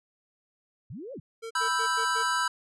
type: linear two-way sweep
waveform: sine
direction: up then down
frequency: 87.9 to 578 to 87.9 Hz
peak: -37 dBFS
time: 0.9-1.2 s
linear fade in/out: 5 ms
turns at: 1.13 s
type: tone bursts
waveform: square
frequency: 453.9 Hz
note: A#4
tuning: 46 cents flat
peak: -36 dBFS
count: 5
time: 1.42-2.236 s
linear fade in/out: 20 ms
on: 88 ms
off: 94 ms
type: chord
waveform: square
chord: E minor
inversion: second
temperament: equal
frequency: 987.8 / 1318.5 / 1568 Hz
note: B5 / E6 / G6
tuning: 0 / 0 / 0 cents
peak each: -30 dBFS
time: 1.55-2.48 s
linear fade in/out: 5 ms
effects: resampled to 24000 Hz